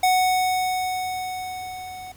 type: tone with level ramp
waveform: square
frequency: 740 Hz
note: F#5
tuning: in tune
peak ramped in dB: -16 to -36 dBFS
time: 0.03-2.12 s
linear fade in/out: 5 ms
effects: added 89 Hz sine -51 dBFS peak until 2.16 s + pink hiss -51 dBFS RMS until 2.16 s